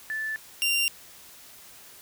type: tone pair in turn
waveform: sine / sawtooth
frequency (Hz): 1752 / 2776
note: A6 / F7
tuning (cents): -8 / -11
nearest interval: minor sixth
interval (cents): 797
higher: second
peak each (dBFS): -28 / -19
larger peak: second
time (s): 0.1-0.36 / 0.62-0.88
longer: neither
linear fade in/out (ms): 0
effects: white hiss -49 dBFS RMS until 2.01 s